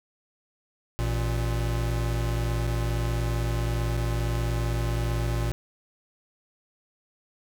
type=tone pair together; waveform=square; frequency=55 / 116.54 Hz; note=A1 / A#2; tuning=0 / 0 cents; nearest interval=octave + minor second; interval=1300 cents; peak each=-28 dBFS; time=0.99-5.52 s; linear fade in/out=0 ms; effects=none